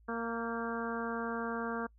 harmonic tone with a mistuned harmonic, 231.3 Hz, A#3, 13 cents flat, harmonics 1 / 2 / 3 / 4 / 5 / 6 / 7, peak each -38 / -39 / -44 / -44 / -42 / -43 / -44 dBFS, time 0.08-1.87 s, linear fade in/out 10 ms, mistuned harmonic 7, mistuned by -31 cents, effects noise-tail reverb RT60 0.1 s tail -26 dB re dry + added 55 Hz sine -59 dBFS peak until 1.98 s

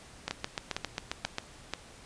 two click trains, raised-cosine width 0.2 ms, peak -14 / -14 dBFS, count 4 / 9, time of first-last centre 0.28-1.736 / 0.31-1.384 s, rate 2.06 / 7.45 Hz, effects pink hiss -52 dBFS RMS until 2.05 s + resampled to 22050 Hz

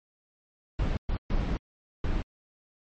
brown noise bursts at uneven times, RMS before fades -27 dBFS, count 4, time 0.79-0.97 / 1.09-1.17 / 1.3-1.57 / 2.04-2.22 s, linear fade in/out 2 ms, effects low-pass 4000 Hz 12 dB/octave + MP3 32 kbps

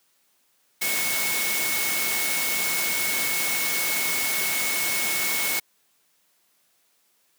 sine tone in noise, 2200 Hz, C#7, 14 cents flat, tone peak -28 dBFS, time 0.81-5.6 s, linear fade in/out 10 ms, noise white, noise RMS -26 dBFS, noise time 0.81-5.6 s, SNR -5 dB, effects white hiss -66 dBFS RMS until 7.38 s + high-pass 150 Hz 12 dB/octave

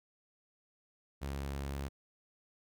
sawtooth tone, 69.3 Hz, C#2, in tune, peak -33 dBFS, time 1.21-1.89 s, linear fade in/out 20 ms, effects none

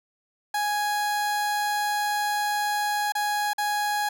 30% pulse tone with dropouts, 830.6 Hz, G#5, in tune, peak -21 dBFS, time 0.54-4.09 s, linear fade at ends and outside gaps 5 ms, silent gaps 3.122-3.151 / 3.534-3.581 s, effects none

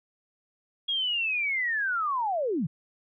sine linear sweep, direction down, 3313 to 129.8 Hz, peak -25 dBFS, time 0.88-2.67 s, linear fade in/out 10 ms, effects none

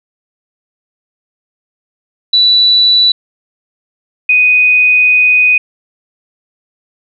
sine tone pair in turn, 3956 / 2492 Hz, B7 / D#7, +2 / +2 cents, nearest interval minor sixth, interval 800 cents, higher first, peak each -5 dBFS, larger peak neither, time 2.33-3.12 / 4.29-5.58 s, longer second, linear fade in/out 5 ms, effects none

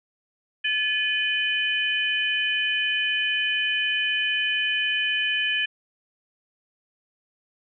sine tone cluster, 1722 / 2471 / 3024 Hz, A6 / D#7 / F#7, -38 / -13 / +37 cents, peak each -26 dBFS, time 0.64-5.66 s, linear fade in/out 10 ms, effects none

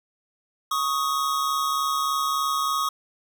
square tone pair together, 1108.7 / 1252 Hz, C#6 / D#6, 0 / +10 cents, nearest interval major second, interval 210 cents, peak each -26 dBFS, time 0.71-2.89 s, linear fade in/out 5 ms, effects none

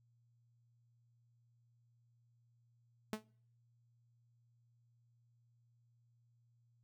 sawtooth tone with exponential decay, 216.1 Hz, A3, 31 cents flat, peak -30 dBFS, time 3.13-3.24 s, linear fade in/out 0 ms, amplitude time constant 22 ms, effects noise-tail reverb RT60 0.6 s tail -26 dB re dry + added 118 Hz sine -70 dBFS peak until 6.83 s

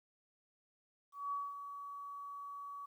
sine tone with ADSR envelope, 1134 Hz, C#6, 39 cents sharp, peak -35 dBFS, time 1.12-2.86 s, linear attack 200 ms, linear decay 210 ms, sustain -9 dB, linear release 9 ms, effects 12-bit

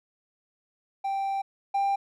triangle tone pair in turn, 784 / 792.7 Hz, G5 / G5, 0 / +19 cents, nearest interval unison, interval 19 cents, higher second, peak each -24 / -20 dBFS, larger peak second, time 1.04-1.42 / 1.74-1.96 s, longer first, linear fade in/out 10 ms, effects tanh soft clip ceiling -16 dBFS

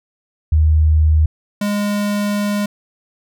sine / square tone pair in turn, 77.78 / 205.5 Hz, D#2 / G#3, 0 / -18 cents, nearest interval octave + perfect fourth, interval 1682 cents, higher second, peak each -9 / -17 dBFS, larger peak first, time 0.52-1.26 / 1.61-2.66 s, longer second, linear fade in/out 5 ms, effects none

